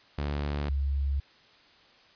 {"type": "tone pair in turn", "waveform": ["sawtooth", "sine"], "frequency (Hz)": [72.5, 69.38], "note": ["D2", "C#2"], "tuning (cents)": [-22, 2], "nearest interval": "minor second", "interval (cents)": 76, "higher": "first", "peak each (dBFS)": -25, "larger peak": "neither", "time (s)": [[0.18, 0.69], [0.69, 1.2]], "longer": "neither", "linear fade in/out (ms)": 5, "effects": ["white hiss -58 dBFS RMS until 2.15 s", "resampled to 11025 Hz"]}